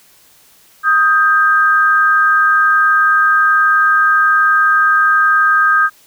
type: tone pair together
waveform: sine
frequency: 1249.2 / 1588 Hz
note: D#6 / G6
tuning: +7 / +22 cents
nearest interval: major third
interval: 415 cents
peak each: -11 dBFS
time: 0.83-5.9 s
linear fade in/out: 50 ms
effects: white hiss -48 dBFS RMS until 6.06 s